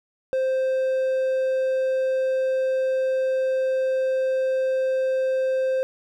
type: tone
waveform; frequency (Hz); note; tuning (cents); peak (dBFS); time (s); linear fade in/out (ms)
triangle; 523.3; C5; 0; -18; 0.33-5.83; 0
effects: none